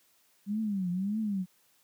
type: tone with vibrato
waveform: sine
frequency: 197 Hz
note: G3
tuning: 9 cents sharp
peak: -28 dBFS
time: 0.46-1.46 s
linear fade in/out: 50 ms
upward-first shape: triangle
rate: 1.7 Hz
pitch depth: 220 cents each way
effects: white hiss -67 dBFS RMS until 1.83 s + high-pass 100 Hz 12 dB/octave